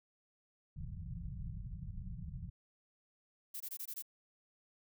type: low-pass noise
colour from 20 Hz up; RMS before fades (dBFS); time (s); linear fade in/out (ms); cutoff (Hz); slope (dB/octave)
pink; -44; 0.76-2.5; 10; 190; 96
type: noise bursts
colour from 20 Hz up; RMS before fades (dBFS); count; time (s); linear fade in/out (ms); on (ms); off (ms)
violet; -43; 6; 3.54-4.024; 10; 64; 20
effects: none